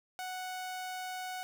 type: tone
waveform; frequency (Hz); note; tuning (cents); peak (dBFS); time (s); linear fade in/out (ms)
sawtooth; 740; F#5; 0; -34; 0.19-1.43; 0
effects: none